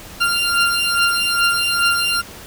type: beating tone pair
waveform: 20% pulse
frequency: 1390 / 1392.4 Hz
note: F6 / F6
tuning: -9 / -6 cents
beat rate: 2.4 Hz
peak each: -13 dBFS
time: 0.2-2.22 s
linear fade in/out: 20 ms
effects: pink hiss -37 dBFS RMS until 2.46 s